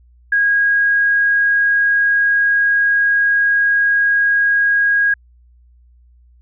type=tone; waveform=sine; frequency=1640 Hz; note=G#6; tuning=22 cents flat; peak=-11 dBFS; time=0.32-5.14 s; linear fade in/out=5 ms; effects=added 60 Hz sine -46 dBFS peak until 6.41 s